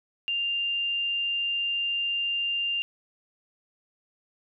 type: tone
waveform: sine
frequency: 2794 Hz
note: F7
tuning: in tune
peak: -25 dBFS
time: 0.28-2.82 s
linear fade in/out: 0 ms
effects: none